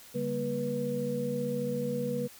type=tone cluster; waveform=sine; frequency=143.3 / 198.1 / 236.6 / 487.3 Hz; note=D3 / G3 / A#3 / B4; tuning=-42 / +18 / +26 / -23 cents; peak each=-37 / -37 / -35 / -32 dBFS; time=0.14-2.28 s; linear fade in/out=20 ms; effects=white hiss -52 dBFS RMS until 2.39 s